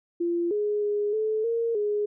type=tone with pitch steps; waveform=sine; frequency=343.5 / 416.9 / 413.9 / 434.3 / 462.2 / 416 Hz; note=F4 / G#4 / G#4 / A4 / A#4 / G#4; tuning=-29 / +7 / -6 / -23 / -15 / +3 cents; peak=-23 dBFS; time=0.2-2.06 s; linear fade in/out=10 ms; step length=310 ms; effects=none